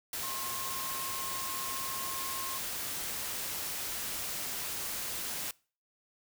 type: tone in noise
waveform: sine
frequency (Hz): 1069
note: C6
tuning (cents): +37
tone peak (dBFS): -40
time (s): 0.23-2.58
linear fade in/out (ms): 2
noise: white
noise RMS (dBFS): -37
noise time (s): 0.13-5.51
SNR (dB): -6
effects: noise-tail reverb RT60 0.4 s tail -24 dB re dry